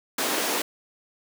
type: high-pass noise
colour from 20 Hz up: pink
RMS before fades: -26 dBFS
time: 0.18-0.62 s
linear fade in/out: 5 ms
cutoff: 270 Hz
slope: 24 dB/octave
effects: none